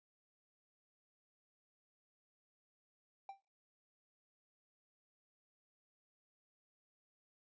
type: tone with exponential decay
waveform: triangle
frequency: 784 Hz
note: G5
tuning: in tune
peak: -40 dBFS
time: 3.29-3.41 s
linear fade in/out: 2 ms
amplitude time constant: 25 ms
effects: noise-tail reverb RT60 0.4 s tail -26 dB re dry + resampled to 16000 Hz